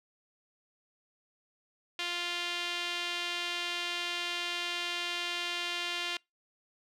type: tone with band-pass filter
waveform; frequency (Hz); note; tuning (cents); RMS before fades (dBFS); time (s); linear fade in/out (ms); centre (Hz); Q
sawtooth; 349.2; F4; 0; -35; 1.99-6.17; 2; 3100; 2.1
effects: noise-tail reverb RT60 0.2 s tail -26 dB re dry